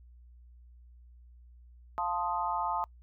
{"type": "chord", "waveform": "sine", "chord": "F dominant seventh", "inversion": "none", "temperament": "equal", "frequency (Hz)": [698.5, 880, 1046.5, 1244.5], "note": ["F5", "A5", "C6", "Eb6"], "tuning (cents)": [0, 0, 0, 0], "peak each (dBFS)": [-37, -32, -36, -36], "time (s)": [1.98, 2.84], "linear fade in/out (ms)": 0, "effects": ["noise-tail reverb RT60 0.1 s tail -26 dB re dry", "added 60 Hz sine -52 dBFS peak until 3.02 s"]}